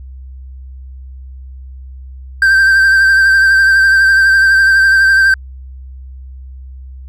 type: tone with vibrato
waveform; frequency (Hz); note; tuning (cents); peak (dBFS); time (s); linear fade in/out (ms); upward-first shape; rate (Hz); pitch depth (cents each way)
triangle; 1568; G6; 0; -4; 2.42-5.34; 2; triangle; 12; 35
effects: added 65 Hz sine -28 dBFS peak until 7.08 s